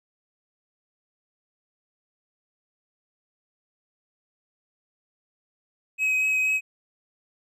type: tone with vibrato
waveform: triangle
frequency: 2540 Hz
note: D#7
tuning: 35 cents sharp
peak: -19 dBFS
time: 5.98-6.61 s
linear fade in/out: 50 ms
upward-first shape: triangle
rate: 4.2 Hz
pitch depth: 13 cents each way
effects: none